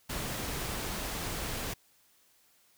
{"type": "noise", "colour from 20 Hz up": "pink", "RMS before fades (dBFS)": -36, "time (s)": [0.09, 1.74], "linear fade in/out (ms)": 10, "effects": ["white hiss -66 dBFS RMS until 2.77 s"]}